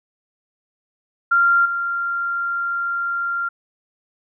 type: tone with level steps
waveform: sine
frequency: 1387 Hz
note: F6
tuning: 12 cents flat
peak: -12 / -20 dBFS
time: 1.31-3.49 s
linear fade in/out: 10 ms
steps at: 1.65 s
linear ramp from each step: 10 ms
effects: none